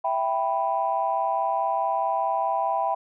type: chord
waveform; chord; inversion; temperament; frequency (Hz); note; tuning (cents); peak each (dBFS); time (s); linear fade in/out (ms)
sine; E minor; none; equal; 659.3 / 784 / 987.8; E5 / G5 / B5; 0 / 0 / 0; -27 / -25 / -26; 0.04-2.95; 10
effects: tanh soft clip ceiling -12 dBFS